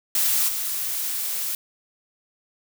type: noise with level steps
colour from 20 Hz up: blue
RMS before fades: -21 / -27 dBFS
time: 0.15-1.55 s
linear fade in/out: 2 ms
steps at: 0.48 s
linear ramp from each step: 10 ms
effects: none